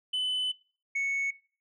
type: tone pair in turn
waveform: sine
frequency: 3014 / 2213 Hz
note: F#7 / C#7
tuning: +31 / -3 cents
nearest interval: perfect fourth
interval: 534 cents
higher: first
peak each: -24 dBFS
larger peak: neither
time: 0.13-0.52 / 0.95-1.31 s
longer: first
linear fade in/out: 10 ms
effects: noise-tail reverb RT60 0.4 s tail -22 dB re dry + tanh soft clip ceiling -26 dBFS